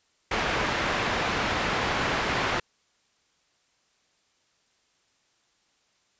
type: low-pass noise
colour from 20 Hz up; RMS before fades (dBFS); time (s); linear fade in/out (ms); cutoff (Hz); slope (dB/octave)
white; -27; 0.31-2.6; 5; 2000; 12
effects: white hiss -68 dBFS RMS until 6.19 s + resampled to 16000 Hz